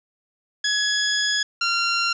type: tone pair in turn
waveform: 15% pulse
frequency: 1681 / 1379.8 Hz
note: G#6 / F6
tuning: +20 / -21 cents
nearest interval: minor third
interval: 341 cents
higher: first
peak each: -13 dBFS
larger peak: neither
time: 0.64-1.43 / 1.61-2.13 s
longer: first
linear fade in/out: 5 ms
effects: resampled to 16000 Hz + 8-bit